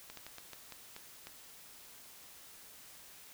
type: slowing click train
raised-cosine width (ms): 0.2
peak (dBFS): -29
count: 8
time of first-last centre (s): 0.1-1.27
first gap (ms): 73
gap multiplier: 1.27
effects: white hiss -55 dBFS RMS until 3.33 s